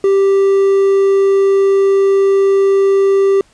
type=tone with quantisation; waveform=triangle; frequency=392 Hz; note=G4; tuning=in tune; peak=-6 dBFS; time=0.04-3.41 s; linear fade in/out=2 ms; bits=6; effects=pink hiss -51 dBFS RMS until 3.53 s + resampled to 22050 Hz